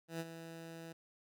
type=tone with ADSR envelope; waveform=15% pulse; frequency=164.81 Hz; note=E3; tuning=in tune; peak=-31 dBFS; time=0.08-0.93 s; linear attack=120 ms; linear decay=38 ms; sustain=-10 dB; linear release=12 ms; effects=none